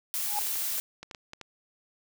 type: noise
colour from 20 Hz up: blue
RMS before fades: -31 dBFS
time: 0.14-0.8 s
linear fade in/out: 0 ms
type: tone with exponential growth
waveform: sine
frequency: 831 Hz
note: G#5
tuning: 1 cent sharp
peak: -25 dBFS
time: 0.23-0.39 s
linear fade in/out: 1 ms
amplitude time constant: 34 ms
type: clicks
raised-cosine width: 0.2 ms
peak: -24 dBFS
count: 10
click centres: 0.419 / 0.469 / 0.557 / 0.62 / 0.782 / 1.03 / 1.112 / 1.148 / 1.334 / 1.413 s
effects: none